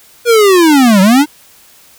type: linear two-way sweep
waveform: square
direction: down then up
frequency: 485.3 to 183.3 to 308.7 Hz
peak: -5 dBFS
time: 0.25-1.26 s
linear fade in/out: 50 ms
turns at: 1.01 s
effects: white hiss -43 dBFS RMS until 1.98 s